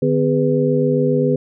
sine tone cluster, 149.9 / 253.2 / 408.8 / 496.2 Hz, D3 / B3 / G#4 / B4, +36 / +43 / -27 / +8 cents, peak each -19 dBFS, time 0.02-1.36 s, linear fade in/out 5 ms, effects none

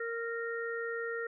harmonic tone, 463.2 Hz, A#4, 11 cents flat, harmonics 1 / 3 / 4, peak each -36 / -40 / -40 dBFS, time 0-1.27 s, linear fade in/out 5 ms, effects none

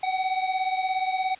square beating tone pair, 750 / 767 Hz, F#5 / G5, +23 / -38 cents, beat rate 17 Hz, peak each -26 / -30 dBFS, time 0.03-1.35 s, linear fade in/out 5 ms, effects white hiss -49 dBFS RMS until 1.39 s + resampled to 8000 Hz

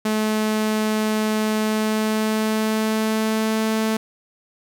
sawtooth tone with pitch glide, 215.9 to 219.8 Hz, A3 to A3, -33 to -2 cents, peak -15 dBFS, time 0.05-3.97 s, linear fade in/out 5 ms, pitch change +31 cents, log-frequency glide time 1.56-3.64 s, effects none

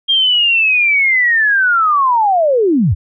sine linear sweep, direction down, 3230 to 67.2 Hz, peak -9 dBFS, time 0.08-2.95 s, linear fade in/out 20 ms, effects none

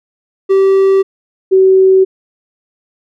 triangle / sine tone pair in turn, 387.2 / 379.7 Hz, G4 / F#4, -21 / +45 cents, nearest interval unison, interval 34 cents, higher first, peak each -4 dBFS, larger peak neither, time 0.49-1.03 / 1.51-2.05 s, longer neither, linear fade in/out 20 ms, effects none

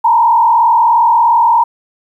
sine tone with frequency modulation, 932.3 Hz, A#5, in tune, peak -6 dBFS, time 0.04-1.64 s, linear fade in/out 10 ms, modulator 42.9 Hz, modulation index 1.1, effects 8-bit

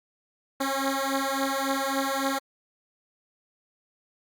10% pulse beating tone pair, 269.8 / 273.4 Hz, C#4 / C#4, -47 / -24 cents, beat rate 3.6 Hz, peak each -20 dBFS, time 0.6-2.39 s, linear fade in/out 10 ms, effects Opus 48 kbps

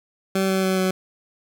20% pulse tone with pitch steps, 191.9 / 190.24 / 188.6 / 186.98 Hz, G3 / F#3 / F#3 / F#3, -37 / +48 / +33 / +18 cents, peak -14 dBFS, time 0.35-0.91 s, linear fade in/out 5 ms, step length 140 ms, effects none

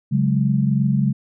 sine chord, C# suspended fourth, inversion none, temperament equal, 138.59 / 185 / 207.7 Hz, C#3 / F#3 / G#3, 0 / 0 / 0 cents, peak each -18 / -22 / -20 dBFS, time 0.11-1.13 s, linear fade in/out 20 ms, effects none

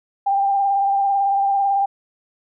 sine tone with vibrato, 793 Hz, G5, 20 cents sharp, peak -15 dBFS, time 0.26-1.86 s, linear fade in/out 10 ms, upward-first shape triangle, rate 18 Hz, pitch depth 32 cents each way, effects none

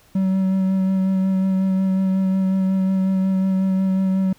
triangle tone with vibrato, 190 Hz, F#3, 46 cents sharp, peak -14 dBFS, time 0.15-4.33 s, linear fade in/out 5 ms, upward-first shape sine, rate 5.5 Hz, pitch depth 15 cents each way, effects pink hiss -54 dBFS RMS until 4.38 s

